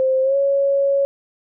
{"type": "tone with pitch glide", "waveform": "sine", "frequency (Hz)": [524, 555.2], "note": ["C5", "C#5"], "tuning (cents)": [2, 3], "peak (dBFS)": -14, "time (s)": [0, 1.05], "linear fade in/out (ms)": 0, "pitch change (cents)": 101, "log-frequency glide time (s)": [0.22, 0.36], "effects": []}